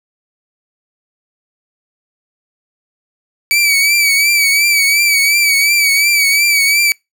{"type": "tone with vibrato", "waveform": "sawtooth", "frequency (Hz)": 2290, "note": "D7", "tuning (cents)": -44, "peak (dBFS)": -6, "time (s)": [3.51, 6.92], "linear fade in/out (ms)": 0, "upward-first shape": "triangle", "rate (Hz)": 2.8, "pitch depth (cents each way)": 66, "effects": ["noise-tail reverb RT60 0.2 s tail -26 dB re dry"]}